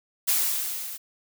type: noise with level ramp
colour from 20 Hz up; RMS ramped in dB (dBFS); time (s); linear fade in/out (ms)
blue; -21 to -37; 0.27-0.98; 20
effects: none